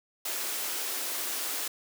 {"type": "high-pass noise", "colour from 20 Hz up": "white", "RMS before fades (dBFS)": -33, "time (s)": [0.25, 1.68], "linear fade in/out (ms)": 5, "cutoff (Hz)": 260, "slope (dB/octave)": 48, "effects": []}